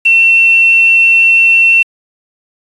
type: tone with quantisation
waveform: sine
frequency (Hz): 2703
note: E7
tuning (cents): +43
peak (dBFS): -4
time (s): 0.05-1.83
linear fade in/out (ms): 10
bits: 5
effects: resampled to 24000 Hz